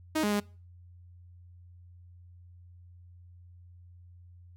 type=tone with pitch steps; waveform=sawtooth; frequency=313 / 207.9 / 205.6 Hz; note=D#4 / G#3 / G#3; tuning=+10 / +2 / -17 cents; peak=-22 dBFS; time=0.15-0.402 s; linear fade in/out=10 ms; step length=84 ms; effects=noise-tail reverb RT60 0.4 s tail -24 dB re dry + added 88 Hz sine -50 dBFS peak until 4.56 s